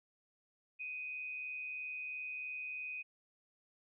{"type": "tone with amplitude modulation", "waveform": "sine", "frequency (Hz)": 2498, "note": "D#7", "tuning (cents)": 6, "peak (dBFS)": -38, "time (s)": [0.79, 3.03], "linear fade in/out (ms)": 20, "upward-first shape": "sine", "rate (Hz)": 143, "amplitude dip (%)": 45, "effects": []}